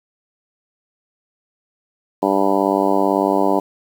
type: harmonic tone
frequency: 98 Hz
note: G2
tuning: in tune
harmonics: 2 / 3 / 4 / 5 / 6 / 7 / 8 / 9 / 10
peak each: -25 / -20 / -21 / -25 / -22 / -23 / -25 / -23 / -25 dBFS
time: 2.22-3.6 s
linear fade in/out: 10 ms
effects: 7-bit